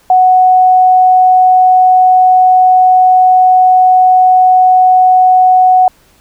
sine tone, 740 Hz, F#5, in tune, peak -3 dBFS, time 0.1-5.88 s, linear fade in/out 2 ms, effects pink hiss -48 dBFS RMS until 6.2 s

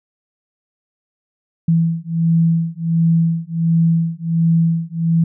sine beating tone pair, 164.81 / 166.21 Hz, E3 / E3, 0 / +15 cents, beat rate 1.4 Hz, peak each -16 dBFS, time 1.68-5.24 s, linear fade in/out 5 ms, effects none

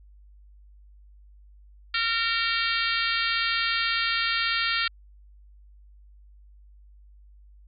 harmonic tone, 459.1 Hz, A#4, 26 cents flat, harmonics 3 / 4 / 5 / 6 / 7 / 8 / 9 / 10, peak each -29 / -30 / -31 / -32 / -32 / -33 / -34 / -34 dBFS, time 1.94-4.88 s, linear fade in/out 5 ms, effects added 50 Hz sine -49 dBFS peak until 7.67 s

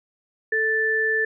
sine tone pair together, 440 / 1760 Hz, A4 / A6, 0 / 0 cents, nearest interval 2 octaves, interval 2400 cents, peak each -25 / -20 dBFS, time 0.52-1.25 s, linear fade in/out 5 ms, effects none

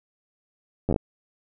slowing click train, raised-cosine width 2 ms, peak -11 dBFS, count 6, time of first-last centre 0.89-0.962 s, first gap 10 ms, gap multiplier 1.18, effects none

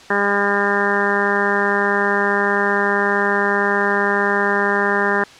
harmonic tone, 201.7 Hz, G3, 50 cents sharp, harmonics 1 / 2 / 3 / 4 / 5 / 6 / 7 / 8 / 9, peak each -25 / -21 / -27 / -25 / -24 / -27 / -26 / -22 / -22 dBFS, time 0.1-5.24 s, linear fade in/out 5 ms, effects white hiss -42 dBFS RMS until 5.39 s + low-pass 5000 Hz 12 dB/octave

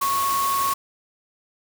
sine tone in noise, 1102 Hz, C#6, 11 cents flat, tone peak -20 dBFS, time 0.01-0.74 s, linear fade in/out 10 ms, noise white, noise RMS -29 dBFS, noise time 0.01-0.74 s, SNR +6 dB, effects none

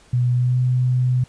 sine tone with pitch glide, 123.3 to 126.11 Hz, B2 to B2, -2 to +37 cents, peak -15 dBFS, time 0.13-1.24 s, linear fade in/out 5 ms, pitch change +39 cents, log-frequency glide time 0.34-0.59 s, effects pink hiss -52 dBFS RMS until 1.28 s + resampled to 22050 Hz

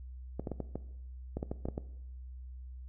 clicks, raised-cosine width 2 ms, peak -22 dBFS, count 11, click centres 0.396 / 0.472 / 0.517 / 0.603 / 0.756 / 1.37 / 1.429 / 1.515 / 1.655 / 1.686 / 1.779 s, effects noise-tail reverb RT60 0.8 s tail -17 dB re dry + added 63 Hz sine -43 dBFS peak until 2.88 s

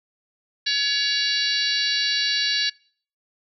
harmonic tone, 564 Hz, C#5, 30 cents sharp, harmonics 3 / 4 / 5 / 6 / 7 / 8 / 9 / 10, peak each -28 / -33 / -29 / -33 / -24 / -25 / -34 / -35 dBFS, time 0.66-2.7 s, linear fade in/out 10 ms, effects noise-tail reverb RT60 0.5 s tail -25 dB re dry

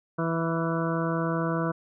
harmonic tone with a mistuned harmonic, 164.81 Hz, E3, in tune, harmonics 1 / 2 / 3 / 4 / 6 / 7 / 8 / 9, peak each -28 / -31 / -33 / -34 / -36 / -36 / -37 / -38 dBFS, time 0.18-1.72 s, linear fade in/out 10 ms, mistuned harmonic 8, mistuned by +25 cents, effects none

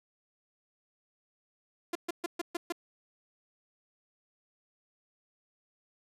sawtooth tone bursts, 344.1 Hz, F4, 26 cents flat, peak -27 dBFS, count 6, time 1.93-2.724 s, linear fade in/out 5 ms, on 24 ms, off 130 ms, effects resampled to 32000 Hz + 10-bit

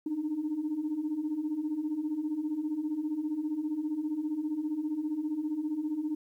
sine beating tone pair, 293.7 / 308.7 Hz, D4 / D#4, 0 / -14 cents, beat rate 15 Hz, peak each -35 / -30 dBFS, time 0.06-6.15 s, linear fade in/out 5 ms, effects tanh soft clip ceiling -24 dBFS + 11-bit

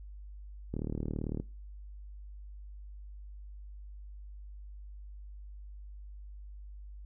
click train, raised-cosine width 3 ms, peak -22 dBFS, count 26, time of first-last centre 0.74-1.4 s, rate 37.9 Hz, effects noise-tail reverb RT60 0.3 s tail -22 dB re dry + added 50 Hz sine -44 dBFS peak until 7.05 s

